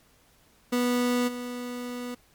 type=tone with level steps; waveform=30% pulse; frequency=245.4 Hz; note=B3; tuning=11 cents flat; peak=-20 / -30 dBFS; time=0.72-2.15 s; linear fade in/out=10 ms; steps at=1.27 s; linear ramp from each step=20 ms; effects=pink hiss -61 dBFS RMS until 2.34 s + MP3 96 kbps